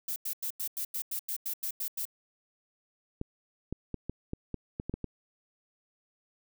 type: noise bursts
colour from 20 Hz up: violet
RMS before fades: -34 dBFS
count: 12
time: 0.08-2.053 s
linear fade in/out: 5 ms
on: 81 ms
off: 91 ms
type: clicks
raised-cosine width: 3 ms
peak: -21 dBFS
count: 10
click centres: 3.214 / 3.726 / 3.943 / 4.096 / 4.334 / 4.543 / 4.799 / 4.896 / 4.94 / 5.043 s
effects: none